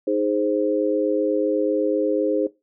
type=chord; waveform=sine; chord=Ab major; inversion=second; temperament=equal; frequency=311.1 / 415.3 / 523.3 Hz; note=Eb4 / Ab4 / C5; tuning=0 / 0 / 0 cents; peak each=-23 dBFS; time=0.07-2.47 s; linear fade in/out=5 ms; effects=noise-tail reverb RT60 0.2 s tail -17 dB re dry

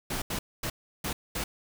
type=noise bursts at uneven times; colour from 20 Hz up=pink; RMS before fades=-32 dBFS; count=5; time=0.1-0.22 / 0.3-0.39 / 0.63-0.7 / 1.04-1.13 / 1.35-1.44 s; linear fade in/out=5 ms; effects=none

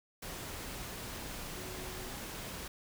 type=tone in noise; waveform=sine; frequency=370 Hz; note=F#4; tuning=in tune; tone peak=-48 dBFS; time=1.56-2.1 s; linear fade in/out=5 ms; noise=pink; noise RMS=-43 dBFS; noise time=0.22-2.68 s; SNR=-8 dB; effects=none

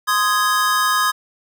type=chord; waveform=square; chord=Ab major; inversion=first; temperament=just; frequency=1038.3 / 1245.9 / 1661.2 Hz; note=C6 / Eb6 / Ab6; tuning=-14 / +2 / 0 cents; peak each=-22 / -19 / -21 dBFS; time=0.07-1.12 s; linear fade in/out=20 ms; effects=none

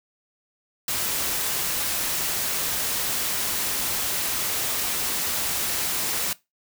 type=noise; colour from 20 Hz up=white; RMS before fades=-26 dBFS; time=0.88-6.33 s; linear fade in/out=2 ms; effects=noise-tail reverb RT60 0.2 s tail -19 dB re dry

